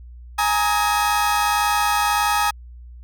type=chord; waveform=35% pulse; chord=Ab suspended second; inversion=none; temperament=equal with one note detuned; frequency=830.6 / 932.3 / 1266.3 Hz; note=Ab5 / Bb5 / Eb6; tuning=0 / 0 / +30 cents; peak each=-19 / -22 / -20 dBFS; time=0.38-2.51 s; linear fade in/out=10 ms; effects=added 60 Hz sine -37 dBFS peak until 3.03 s